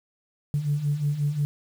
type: beating tone pair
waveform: sine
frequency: 142 / 147.6 Hz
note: C#3 / D3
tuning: +42 / +9 cents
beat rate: 5.6 Hz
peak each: -28 / -23 dBFS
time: 0.54-1.45 s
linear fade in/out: 0 ms
effects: tanh soft clip ceiling -16 dBFS + 8-bit